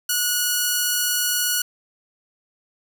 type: tone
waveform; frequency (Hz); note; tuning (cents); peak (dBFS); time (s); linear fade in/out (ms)
5% pulse; 1459; F#6; -25; -8; 0.09-1.62; 5
effects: none